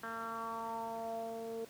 10% pulse tone with low-pass filter sweep, 227.4 Hz, A#3, 43 cents flat, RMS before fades -41 dBFS, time 0.03-1.65 s, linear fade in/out 5 ms, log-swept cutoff 1600 to 470 Hz, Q 4.6, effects pink hiss -57 dBFS RMS until 1.69 s + high-pass 100 Hz 12 dB/octave

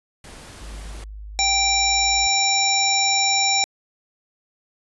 pink noise, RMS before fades -41 dBFS, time 0.24-1.04 s, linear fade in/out 2 ms
sine tone, 51.6 Hz, G#1, 10 cents flat, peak -33 dBFS, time 0.61-2.27 s, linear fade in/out 0 ms
harmonic tone, 784 Hz, G5, in tune, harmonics 1 / 3 / 5 / 7 / 9, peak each -23 / -23 / -23 / -23 / -23 dBFS, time 1.39-3.64 s, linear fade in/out 0 ms
effects resampled to 24000 Hz

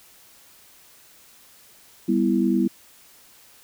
sine chord, E minor, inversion first, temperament just, 197.78 / 247.2 / 329.6 Hz, G3 / B3 / E4, +16 / +2 / 0 cents, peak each -22 dBFS, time 2.08-2.68 s, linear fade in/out 10 ms, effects white hiss -52 dBFS RMS until 3.63 s

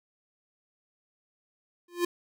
square tone with exponential growth, 349.2 Hz, F4, in tune, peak -22 dBFS, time 1.88-2.05 s, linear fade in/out 5 ms, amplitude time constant 36 ms, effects none

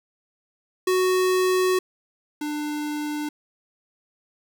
square tone pair in turn, 370 / 298.2 Hz, F#4 / D4, 0 / +27 cents, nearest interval major third, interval 373 cents, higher first, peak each -19 / -27 dBFS, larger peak first, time 0.87-1.79 / 2.41-3.29 s, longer first, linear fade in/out 5 ms, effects 9-bit

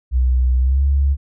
sine tone with pitch glide, 63 to 69.5 Hz, B1 to C#2, +35 to +5 cents, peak -12 dBFS, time 0.11-1.17 s, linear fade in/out 50 ms, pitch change +170 cents, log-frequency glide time 0.59-0.84 s, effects none

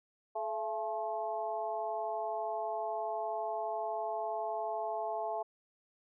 harmonic tone with a mistuned harmonic, 215.1 Hz, A3, 39 cents flat, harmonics 2 / 3 / 4 / 5, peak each -42 / -36 / -38 / -46 dBFS, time 0.35-5.43 s, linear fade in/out 10 ms, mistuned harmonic 3, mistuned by +71 cents, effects none

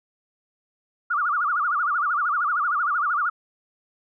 sine tone with vibrato, 1291 Hz, E6, 37 cents flat, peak -20 dBFS, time 1.1-3.3 s, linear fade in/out 10 ms, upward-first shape sine, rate 13 Hz, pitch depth 210 cents each way, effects none

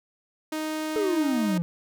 sawtooth tone, 311.1 Hz, D#4, in tune, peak -24 dBFS, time 0.52-1.58 s, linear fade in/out 5 ms
triangle exponential sweep, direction down, 443.5 to 166.1 Hz, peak -21 dBFS, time 0.96-1.62 s, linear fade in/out 0 ms
effects none

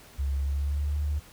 sine tone with pitch glide, 68.9 to 73.85 Hz, C#2 to D2, -10 to +10 cents, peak -25 dBFS, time 0.18-1.2 s, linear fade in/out 20 ms, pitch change +120 cents, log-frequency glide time 0.36-0.99 s, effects pink hiss -52 dBFS RMS until 1.32 s

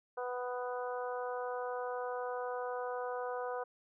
harmonic tone, 248 Hz, B3, 7 cents sharp, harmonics 2 / 3 / 4 / 5 / 6, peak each -38 / -42 / -44 / -46 / -48 dBFS, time 0.17-3.64 s, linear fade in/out 10 ms, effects none

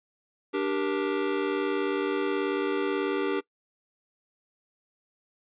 square chord, G minor, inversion second, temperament just, 294 / 392 / 470.4 Hz, D4 / G4 / Bb4, +2 / 0 / +16 cents, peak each -31 / -29 / -33 dBFS, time 0.53-3.41 s, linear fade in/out 20 ms, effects noise-tail reverb RT60 0.1 s tail -22 dB re dry + resampled to 8000 Hz

